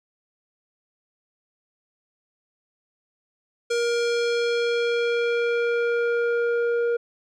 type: tone with low-pass filter sweep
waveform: square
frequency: 472 Hz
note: A#4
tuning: 22 cents sharp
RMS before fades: -23 dBFS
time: 3.7-6.97 s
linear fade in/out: 10 ms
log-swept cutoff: 6900 to 1000 Hz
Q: 1.3
effects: none